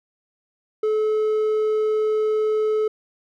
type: tone with hard clipping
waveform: sine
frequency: 431.1 Hz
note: A4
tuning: 35 cents flat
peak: -19 dBFS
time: 0.83-2.88 s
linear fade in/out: 5 ms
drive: 3 dB
effects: none